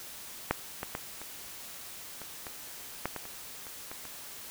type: clicks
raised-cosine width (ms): 0.5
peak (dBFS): -10 / -19 / -18 / -28 / -27 / -25 / -15 / -21 / -29 / -30 / -26 / -30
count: 12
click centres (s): 0.51 / 0.831 / 0.951 / 1.216 / 2.217 / 2.468 / 3.056 / 3.163 / 3.254 / 3.668 / 3.915 / 4.053
effects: white hiss -45 dBFS RMS until 4.5 s